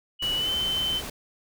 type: tone with pitch glide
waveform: sine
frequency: 2946 to 3068 Hz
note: F#7 to G7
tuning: -8 to -38 cents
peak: -24 dBFS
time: 0.19-1.02 s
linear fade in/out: 50 ms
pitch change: +70 cents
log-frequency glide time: 0.37-0.5 s
type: noise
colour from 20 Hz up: pink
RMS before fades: -36 dBFS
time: 0.22-1.1 s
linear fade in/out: 5 ms
effects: none